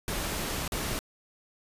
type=noise with dropouts; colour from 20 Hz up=pink; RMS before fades=-32 dBFS; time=0.08-0.99 s; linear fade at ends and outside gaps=0 ms; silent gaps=0.678-0.721 s; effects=resampled to 32000 Hz